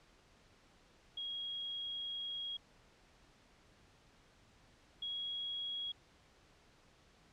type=tone pair in turn; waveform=sine; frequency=3290 / 3313 Hz; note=G#7 / G#7; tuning=-17 / -5 cents; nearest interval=unison; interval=12 cents; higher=second; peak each=-39 / -38 dBFS; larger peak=second; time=1.17-2.57 / 5.02-5.92 s; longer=first; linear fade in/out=5 ms; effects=pink hiss -66 dBFS RMS until 7.32 s + low-pass 6000 Hz 12 dB/octave